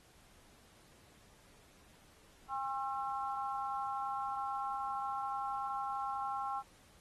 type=harmonic tone; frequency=268.9 Hz; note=C4; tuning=47 cents sharp; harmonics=3 / 4 / 5; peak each=-38 / -40 / -42 dBFS; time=2.48-6.63 s; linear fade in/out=50 ms; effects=pink hiss -64 dBFS RMS until 7 s + AAC 32 kbps